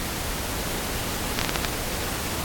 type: slowing click train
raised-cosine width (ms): 0.2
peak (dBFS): -4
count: 6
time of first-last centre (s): 1.39-1.648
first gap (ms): 24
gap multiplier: 1.39
effects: pink hiss -29 dBFS RMS until 2.44 s + AAC 64 kbps